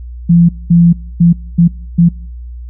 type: tone bursts at uneven times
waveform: sine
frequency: 170.9 Hz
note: F3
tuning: 37 cents flat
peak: -3 dBFS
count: 5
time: 0.29-0.49 / 0.7-0.93 / 1.2-1.33 / 1.58-1.68 / 1.98-2.09 s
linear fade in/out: 10 ms
effects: noise-tail reverb RT60 0.7 s tail -26 dB re dry + added 60 Hz sine -24 dBFS peak until 2.69 s